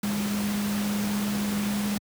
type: tone in noise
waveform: sine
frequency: 205.6 Hz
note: G#3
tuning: 17 cents flat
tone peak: -25 dBFS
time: 0.03-1.98 s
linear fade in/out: 5 ms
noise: pink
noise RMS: -33 dBFS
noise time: 0.03-1.98 s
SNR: +5 dB
effects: high-pass 100 Hz 12 dB/octave